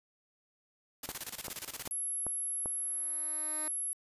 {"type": "noise with tremolo", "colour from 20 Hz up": "white", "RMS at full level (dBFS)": -39, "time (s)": [1.03, 1.88], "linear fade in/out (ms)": 5, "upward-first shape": "square", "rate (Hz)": 17, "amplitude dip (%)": 80}
{"type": "click train", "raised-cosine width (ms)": 1, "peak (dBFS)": -26, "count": 5, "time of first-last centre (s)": [1.09, 2.659], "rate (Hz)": 2.55}
{"type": "tone", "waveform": "sine", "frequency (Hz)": 11175, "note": "F9", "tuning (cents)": 0, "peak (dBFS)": -33, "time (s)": [1.91, 3.93], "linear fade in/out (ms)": 0}
{"type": "tone with exponential growth", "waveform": "10% pulse", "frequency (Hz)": 308.2, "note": "D#4", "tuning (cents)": -16, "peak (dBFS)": -33, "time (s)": [2.25, 3.68], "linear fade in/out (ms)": 1, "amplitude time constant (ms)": 310}
{"effects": ["resampled to 32000 Hz"]}